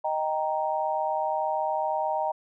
sine chord, Eb major, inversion none, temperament equal, 622.3 / 784 / 932.3 Hz, Eb5 / G5 / Bb5, 0 / 0 / 0 cents, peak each -29 dBFS, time 0.04-2.32 s, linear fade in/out 10 ms, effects none

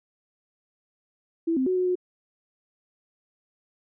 sine tone with pitch steps, 330.9 / 260.9 / 369.4 / 365.4 / 362.5 Hz, E4 / C4 / F#4 / F#4 / F#4, +7 / -5 / -3 / -22 / -35 cents, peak -21 dBFS, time 1.47-1.955 s, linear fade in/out 10 ms, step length 97 ms, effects none

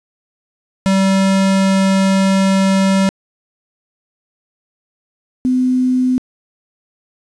square / sine tone pair in turn, 192.9 / 254.2 Hz, G3 / C4, -28 / -50 cents, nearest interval perfect fourth, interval 478 cents, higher second, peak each -11 dBFS, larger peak neither, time 0.86-3.09 / 5.45-6.18 s, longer first, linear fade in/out 0 ms, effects resampled to 22050 Hz + 7-bit

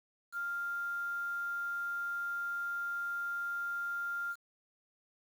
sine tone with quantisation, 1396.9 Hz, F6, in tune, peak -34 dBFS, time 0.32-4.36 s, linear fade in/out 50 ms, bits 9, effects none

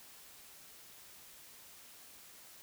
silence, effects white hiss -56 dBFS RMS until 2.62 s

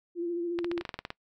sine tone with vibrato, 344.3 Hz, F4, 25 cents flat, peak -29 dBFS, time 0.15-0.83 s, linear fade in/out 50 ms, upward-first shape sine, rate 14 Hz, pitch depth 32 cents each way
clicks, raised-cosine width 0.3 ms, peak -19 dBFS, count 11, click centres 0.589 / 0.645 / 0.715 / 0.778 / 0.811 / 0.852 / 0.892 / 0.942 / 0.99 / 1.051 / 1.104 s
effects noise-tail reverb RT60 0.1 s tail -22 dB re dry

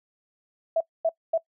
sine tone bursts, 656 Hz, E5, 9 cents flat, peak -19 dBFS, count 3, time 0.76-1.378 s, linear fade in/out 5 ms, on 46 ms, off 240 ms, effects noise-tail reverb RT60 0.1 s tail -22 dB re dry

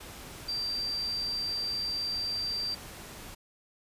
sine tone in noise, 4699 Hz, D8, in tune, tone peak -30 dBFS, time 0.48-2.75 s, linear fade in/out 10 ms, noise pink, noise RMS -45 dBFS, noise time 0-3.35 s, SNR +12 dB, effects resampled to 32000 Hz

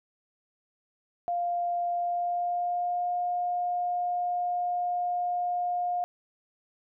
sine tone with pitch glide, 699 to 710.8 Hz, F5 to F5, +1 to +30 cents, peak -26 dBFS, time 1.28-6.04 s, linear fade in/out 0 ms, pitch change +29 cents, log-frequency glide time 1.91-3.12 s, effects none

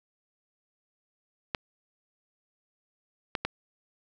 clicks, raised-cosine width 0.3 ms, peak -12 dBFS, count 3, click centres 1.548 / 3.352 / 3.45 s, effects none

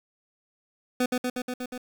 25% pulse tone with echo, 250 Hz, B3, 21 cents sharp, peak -18 dBFS, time 1-1.06 s, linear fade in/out 5 ms, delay 120 ms, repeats 6, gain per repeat -2 dB, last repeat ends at 1.78 s, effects 8-bit

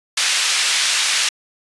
pink band-pass noise, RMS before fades -18 dBFS, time 0.17-1.29 s, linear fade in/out 5 ms, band 2300 to 7500 Hz, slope 12 dB/octave, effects resampled to 24000 Hz

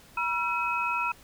sine tone cluster, 963 / 1353 / 2545 Hz, B5 / E6 / D#7, -44 / +45 / +39 cents, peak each -30 dBFS, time 0.17-1.12 s, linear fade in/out 5 ms, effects pink hiss -54 dBFS RMS until 1.23 s

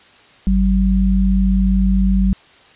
sine tone pair together, 50.64 / 191.2 Hz, G#1 / G3, -43 / -43 cents, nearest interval octave + major seventh, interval 2300 cents, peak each -14 / -14 dBFS, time 0.47-2.33 s, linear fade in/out 0 ms, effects white hiss -47 dBFS RMS until 2.75 s + resampled to 8000 Hz

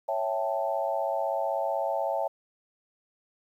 sine chord, A dominant seventh, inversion first, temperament equal, 554.4 / 659.3 / 784 / 880 Hz, C#5 / E5 / G5 / A5, 0 / 0 / 0 / 0 cents, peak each -31 / -30 / -33 / -33 dBFS, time 0.08-2.28 s, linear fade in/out 10 ms, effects 10-bit

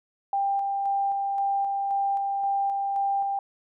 sine tone with tremolo, 793 Hz, G5, 20 cents sharp, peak -22 dBFS, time 0.33-3.39 s, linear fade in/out 2 ms, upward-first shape square, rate 1.9 Hz, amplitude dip 25%, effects none

